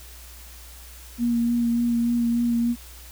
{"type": "tone with vibrato", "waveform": "sine", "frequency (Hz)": 236.1, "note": "A#3", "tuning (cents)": 22, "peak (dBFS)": -19, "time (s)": [1.18, 2.76], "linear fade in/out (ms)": 50, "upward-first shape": "sine", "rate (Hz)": 3.4, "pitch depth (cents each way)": 17, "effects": ["added 60 Hz sine -43 dBFS peak until 3.11 s", "white hiss -46 dBFS RMS until 3.11 s"]}